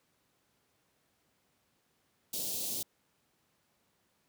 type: band-stop noise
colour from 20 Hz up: white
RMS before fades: -36 dBFS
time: 2.33-2.83 s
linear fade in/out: 5 ms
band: 650 to 3400 Hz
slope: 24 dB/octave
effects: pink hiss -74 dBFS RMS until 4.28 s + high-pass 100 Hz 12 dB/octave